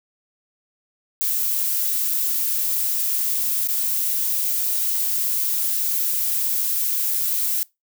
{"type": "noise with dropouts", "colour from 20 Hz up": "violet", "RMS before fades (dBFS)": -22, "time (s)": [1.21, 7.63], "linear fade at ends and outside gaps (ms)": 0, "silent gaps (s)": [3.673, 3.687], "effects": ["noise-tail reverb RT60 0.2 s tail -23 dB re dry"]}